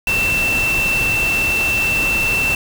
sine tone in noise, 2678 Hz, E7, 27 cents sharp, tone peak -15 dBFS, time 0.07-2.55 s, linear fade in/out 2 ms, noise pink, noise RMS -24 dBFS, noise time 0.07-2.55 s, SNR +6 dB, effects none

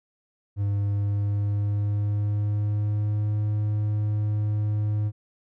triangle tone with pitch glide, 101 to 105.35 Hz, G#2 to G#2, -48 to +25 cents, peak -20 dBFS, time 0.56-5.12 s, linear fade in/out 50 ms, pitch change +73 cents, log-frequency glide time 0.67-3.38 s, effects none

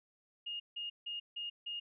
sine tone bursts, 2846 Hz, F7, 32 cents sharp, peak -38 dBFS, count 5, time 0.46-1.8 s, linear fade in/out 10 ms, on 140 ms, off 160 ms, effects none

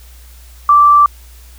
sine tone, 1169 Hz, D6, 8 cents flat, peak -4 dBFS, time 0.69-1.06 s, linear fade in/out 2 ms, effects added 60 Hz sine -36 dBFS peak until 1.58 s + white hiss -45 dBFS RMS until 1.58 s

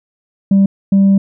sine tone pair in turn, 196 / 196 Hz, G3 / G3, 0 / 0 cents, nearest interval unison, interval 0 cents, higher neither, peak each -4 dBFS, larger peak neither, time 0.51-0.66 / 0.92-1.18 s, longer second, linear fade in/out 5 ms, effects tanh soft clip ceiling -5 dBFS

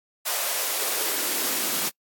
white noise with high-pass filter sweep, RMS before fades -26 dBFS, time 0.25-1.9 s, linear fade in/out 20 ms, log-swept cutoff 670 to 210 Hz, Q 1.9, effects noise-tail reverb RT60 0.1 s tail -26 dB re dry + AAC 64 kbps

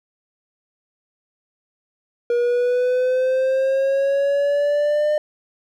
triangle exponential sweep, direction up, 476.5 to 605 Hz, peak -14 dBFS, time 2.3-5.18 s, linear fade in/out 2 ms, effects none

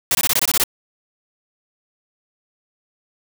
white noise bursts, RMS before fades -17 dBFS, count 9, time 0.11-0.638 s, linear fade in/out 2 ms, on 40 ms, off 21 ms, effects none

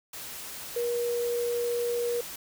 sine tone in noise, 477.2 Hz, A#4, 41 cents sharp, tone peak -26 dBFS, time 0.76-2.21 s, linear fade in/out 5 ms, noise white, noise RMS -40 dBFS, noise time 0.13-2.36 s, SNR +11 dB, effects none

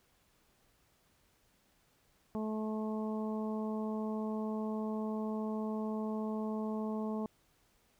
harmonic tone, 216.6 Hz, A3, 27 cents flat, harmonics 1 / 2 / 3 / 4 / 5, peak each -35 / -41 / -45 / -47 / -49 dBFS, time 2.35-7.26 s, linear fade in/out 0 ms, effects pink hiss -71 dBFS RMS until 7.99 s

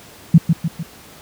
sine tone with echo, 164.81 Hz, E3, in tune, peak -3 dBFS, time 0.34-0.38 s, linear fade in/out 5 ms, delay 150 ms, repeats 3, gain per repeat -6 dB, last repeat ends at 0.83 s, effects pink hiss -42 dBFS RMS until 1.21 s + high-pass 80 Hz 12 dB/octave

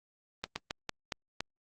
slowing click train, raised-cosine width 0.2 ms, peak -16 dBFS, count 6, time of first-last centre 0.44-1.406 s, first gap 120 ms, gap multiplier 1.24, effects Opus 24 kbps

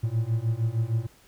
triangle beating tone pair, 110 / 116.5 Hz, A2 / A#2, 0 / -1 cents, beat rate 6.5 Hz, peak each -25 / -24 dBFS, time 0.03-1.07 s, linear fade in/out 10 ms, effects pink hiss -57 dBFS RMS until 1.27 s

